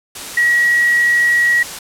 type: tone in noise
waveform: sine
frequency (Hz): 1914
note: A#6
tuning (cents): +45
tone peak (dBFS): -10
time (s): 0.37-1.63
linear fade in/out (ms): 5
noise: white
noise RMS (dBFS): -28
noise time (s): 0.15-1.79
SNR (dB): +15
effects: low-pass 11000 Hz 12 dB/octave